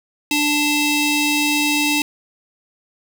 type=ring-modulated tone; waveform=sawtooth; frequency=1174.7 Hz; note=D6; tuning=in tune; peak=-9 dBFS; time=0.31-2.02 s; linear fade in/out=2 ms; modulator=1470 Hz; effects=none